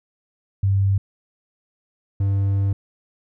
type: tone pair in turn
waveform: sine / triangle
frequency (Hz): 98 / 98.62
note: G2 / G2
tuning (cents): 0 / +11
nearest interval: unison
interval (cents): 11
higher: second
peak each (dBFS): -15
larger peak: neither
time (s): 0.63-0.98 / 2.2-2.73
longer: second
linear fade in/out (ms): 5
effects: none